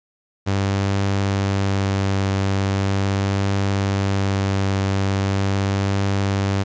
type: tone with vibrato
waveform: sawtooth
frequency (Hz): 98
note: G2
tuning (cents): 0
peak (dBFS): -14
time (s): 0.46-6.64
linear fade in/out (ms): 20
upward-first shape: triangle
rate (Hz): 0.4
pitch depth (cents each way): 13
effects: resampled to 16000 Hz + 9-bit